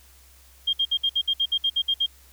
sine tone bursts, 3214 Hz, G7, 43 cents sharp, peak -19 dBFS, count 12, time 0.67-2.063 s, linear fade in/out 10 ms, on 62 ms, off 59 ms, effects added 65 Hz sine -53 dBFS peak until 2.32 s + white hiss -55 dBFS RMS until 2.32 s

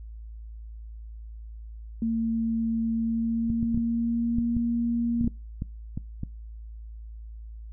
sine tone with pitch glide, 227 to 235 Hz, A#3 to A#3, -46 to +14 cents, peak -23 dBFS, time 2.02-5.28 s, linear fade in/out 2 ms, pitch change +60 cents, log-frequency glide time 2.95-4.47 s
clicks, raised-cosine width 5 ms, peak -18 dBFS, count 12, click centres 3.501 / 3.629 / 3.746 / 3.776 / 4.385 / 4.567 / 5.211 / 5.244 / 5.275 / 5.621 / 5.975 / 6.234 s
effects noise-tail reverb RT60 0.3 s tail -23 dB re dry + added 55 Hz sine -38 dBFS peak until 7.72 s

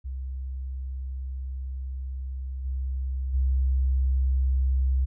sine tone with level steps, 65.41 Hz, C2, in tune, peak -30 / -26 / -20 dBFS, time 0.04-5.06 s, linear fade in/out 20 ms, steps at 2.64 / 3.33 s, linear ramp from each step 20 ms, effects none

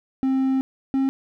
triangle tone pair in turn, 264.9 / 268.4 Hz, C4 / C4, +22 / +44 cents, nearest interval unison, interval 22 cents, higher second, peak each -16 dBFS, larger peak neither, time 0.23-0.61 / 0.94-1.09 s, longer first, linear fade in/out 0 ms, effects none

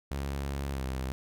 sawtooth tone with pitch glide, 69.3 to 65.52 Hz, C#2 to C2, 0 to +3 cents, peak -28 dBFS, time 0.11-1.12 s, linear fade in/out 0 ms, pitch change -97 cents, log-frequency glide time 0.71-0.83 s, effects none

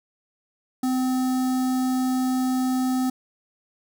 square tone with notch filter, 256.7 Hz, C4, 33 cents flat, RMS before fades -23 dBFS, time 0.83-3.1 s, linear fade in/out 5 ms, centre 2500 Hz, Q 0.6, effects none

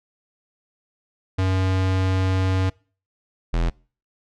square tone pair in turn, 94.1 / 42.03 Hz, F#2 / E1, +30 / +34 cents, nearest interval octave + major second, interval 1396 cents, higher first, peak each -19 dBFS, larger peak neither, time 1.38-2.7 / 3.53-3.7 s, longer first, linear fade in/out 10 ms, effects noise-tail reverb RT60 0.4 s tail -25 dB re dry + low-pass 5000 Hz 12 dB/octave

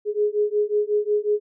sine beating tone pair, 415.3 / 420.8 Hz, G#4 / G#4, 0 / +23 cents, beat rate 5.5 Hz, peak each -22 dBFS, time 0.05-1.4 s, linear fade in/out 50 ms, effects none

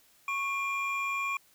triangle tone pair together, 1104 / 2394 Hz, C#6 / D7, -7 / +33 cents, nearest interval octave + minor second, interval 1340 cents, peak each -31 / -30 dBFS, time 0.28-1.37 s, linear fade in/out 2 ms, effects white hiss -63 dBFS RMS until 1.54 s

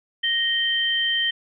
sine tone pair together, 1864.7 / 3122 Hz, A#6 / G7, 0 / -8 cents, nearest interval major sixth, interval 892 cents, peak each -24 / -21 dBFS, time 0.23-1.31 s, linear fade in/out 10 ms, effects none

